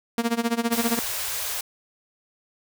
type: tone with tremolo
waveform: sawtooth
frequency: 233.1 Hz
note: A#3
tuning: in tune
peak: -15 dBFS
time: 0.18-0.99 s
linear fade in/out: 0 ms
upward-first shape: sine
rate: 15 Hz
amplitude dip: 90%
type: band-stop noise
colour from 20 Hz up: white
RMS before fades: -29 dBFS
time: 0.72-1.61 s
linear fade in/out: 5 ms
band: 100 to 460 Hz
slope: 24 dB/octave
effects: none